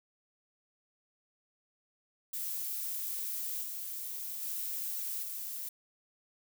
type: noise with level steps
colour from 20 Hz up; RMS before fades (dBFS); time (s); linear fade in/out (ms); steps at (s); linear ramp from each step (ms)
violet; -37 / -40 / -37 / -40; 2.33-5.69; 5; 3.62 / 4.41 / 5.22; 20
effects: none